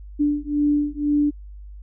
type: beating tone pair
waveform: sine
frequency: 292.1 / 294.1 Hz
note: D4 / D4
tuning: -9 / +3 cents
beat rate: 2 Hz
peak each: -21 dBFS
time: 0.19-1.31 s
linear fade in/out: 20 ms
effects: added 50 Hz sine -36 dBFS peak until 1.82 s